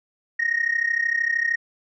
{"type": "tone with amplitude modulation", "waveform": "sine", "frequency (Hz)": 1864.7, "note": "A#6", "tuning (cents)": 0, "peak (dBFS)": -15, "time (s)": [0.39, 1.56], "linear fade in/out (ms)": 10, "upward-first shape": "sine", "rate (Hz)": 33.1, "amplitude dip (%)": 85, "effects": ["tanh soft clip ceiling -14 dBFS"]}